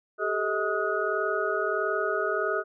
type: tone cluster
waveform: sine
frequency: 392 / 433.5 / 635 / 1256 / 1459 Hz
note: G4 / A4 / D#5 / D#6 / F#6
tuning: 0 / -26 / +35 / +16 / -25 cents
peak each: -31 dBFS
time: 0.18-2.64 s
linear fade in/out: 50 ms
effects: none